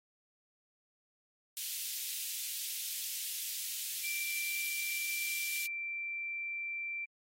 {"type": "high-pass noise", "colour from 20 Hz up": "white", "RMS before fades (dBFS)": -39, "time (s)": [1.57, 5.66], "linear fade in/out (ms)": 0, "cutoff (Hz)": 2500, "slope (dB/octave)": 24}
{"type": "tone", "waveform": "sine", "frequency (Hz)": 2349, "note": "D7", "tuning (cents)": 0, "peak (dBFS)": -36, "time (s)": [4.03, 7.06], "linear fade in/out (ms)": 20}
{"effects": ["AAC 48 kbps"]}